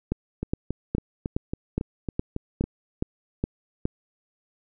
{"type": "two click trains", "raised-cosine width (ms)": 3, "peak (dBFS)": [-11, -15], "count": [10, 9], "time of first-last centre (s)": [[0.12, 3.854], [0.43, 2.64]], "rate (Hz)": [2.41, 3.62], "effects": []}